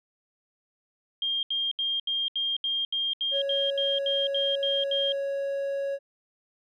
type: tone bursts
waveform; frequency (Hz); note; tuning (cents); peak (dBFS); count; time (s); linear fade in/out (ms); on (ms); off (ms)
sine; 3210; G7; +40; -25; 14; 1.22-5.122; 2; 210; 74
type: tone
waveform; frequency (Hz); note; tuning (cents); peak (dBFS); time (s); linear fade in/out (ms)
triangle; 554.4; C#5; 0; -25; 3.31-5.99; 50
effects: none